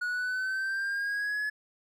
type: exponential sweep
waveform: triangle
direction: up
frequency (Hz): 1454 to 1709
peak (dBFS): -27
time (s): 0.01-1.5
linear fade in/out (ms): 10
effects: none